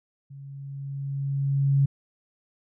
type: tone with level ramp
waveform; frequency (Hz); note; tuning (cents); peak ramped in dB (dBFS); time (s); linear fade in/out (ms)
sine; 138.59; C#3; 0; -40 to -16; 0.3-1.86; 10
effects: none